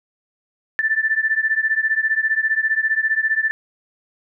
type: beating tone pair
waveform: sine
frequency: 1760 / 1775 Hz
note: A6 / A6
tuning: 0 / +15 cents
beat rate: 15 Hz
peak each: -19 / -20 dBFS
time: 0.79-3.51 s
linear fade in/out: 0 ms
effects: none